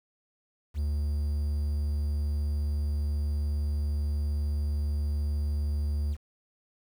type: tone with quantisation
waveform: triangle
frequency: 73.42 Hz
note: D2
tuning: in tune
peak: -24 dBFS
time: 0.74-6.17 s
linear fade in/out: 50 ms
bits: 9
effects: none